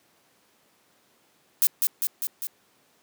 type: noise with echo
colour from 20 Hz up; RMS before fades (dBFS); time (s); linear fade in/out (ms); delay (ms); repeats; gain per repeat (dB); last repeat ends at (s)
violet; -19; 1.62-1.67; 0; 200; 4; -3; 2.47
effects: pink hiss -63 dBFS RMS until 3.02 s + high-pass 200 Hz 12 dB/octave